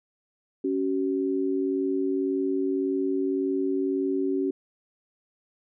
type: tone pair together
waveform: sine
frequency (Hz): 277.9 / 379.7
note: C#4 / F#4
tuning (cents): +4 / +45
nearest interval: perfect fourth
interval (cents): 541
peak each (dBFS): -26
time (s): 0.64-4.51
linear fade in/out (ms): 5
effects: none